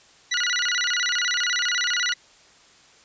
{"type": "tone with vibrato", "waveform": "20% pulse", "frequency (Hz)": 1684, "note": "G#6", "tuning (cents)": 24, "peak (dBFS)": -16, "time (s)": [0.31, 2.14], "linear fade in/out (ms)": 10, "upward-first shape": "square", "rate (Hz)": 16, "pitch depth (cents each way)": 270, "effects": ["white hiss -53 dBFS RMS until 3.04 s", "resampled to 16000 Hz"]}